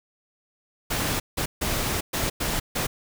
pink noise bursts at uneven times, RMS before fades -26 dBFS, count 6, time 0.9-1.2 / 1.37-1.46 / 1.61-2.01 / 2.13-2.3 / 2.4-2.6 / 2.75-2.87 s, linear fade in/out 10 ms, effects none

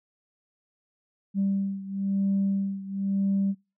sine beating tone pair, 196 / 197 Hz, G3 / G3, 0 / +9 cents, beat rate 1 Hz, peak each -25 / -28 dBFS, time 1.34-3.55 s, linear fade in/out 50 ms, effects noise-tail reverb RT60 0.3 s tail -26 dB re dry + tanh soft clip ceiling -18 dBFS

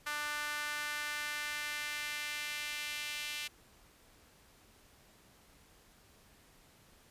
sawtooth tone with high-pass filter sweep, 296.5 Hz, D4, 17 cents sharp, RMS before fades -39 dBFS, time 0.06-3.48 s, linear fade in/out 10 ms, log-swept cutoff 1400 to 2600 Hz, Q 2, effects pink hiss -63 dBFS RMS until 7.1 s + resampled to 32000 Hz

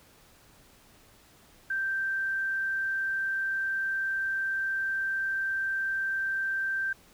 sine tone, 1567 Hz, G6, 1 cent flat, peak -27 dBFS, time 1.7-6.93 s, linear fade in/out 5 ms, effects pink hiss -58 dBFS RMS until 7.13 s

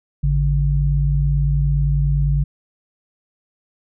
sine tone pair together, 53.75 / 143.5 Hz, A1 / D3, -40 / -40 cents, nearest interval octave + perfect fourth, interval 1700 cents, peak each -17 dBFS, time 0.23-2.44 s, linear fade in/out 10 ms, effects none

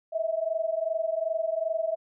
sine tone pair together, 636.7 / 659.3 Hz, D#5 / E5, +40 / 0 cents, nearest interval minor second, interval 60 cents, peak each -29 / -28 dBFS, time 0.12-1.96 s, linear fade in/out 20 ms, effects none

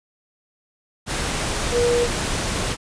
sine tone in noise, 480.1 Hz, B4, 49 cents flat, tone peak -16 dBFS, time 1.71-2.08 s, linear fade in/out 50 ms, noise pink, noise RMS -24 dBFS, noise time 1.06-2.77 s, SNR +5 dB, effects resampled to 22050 Hz

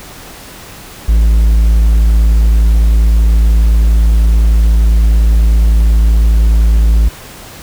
triangle tone, 55 Hz, A1, in tune, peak -3 dBFS, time 1.08-7.09 s, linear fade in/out 10 ms, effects pink hiss -32 dBFS RMS until 7.62 s

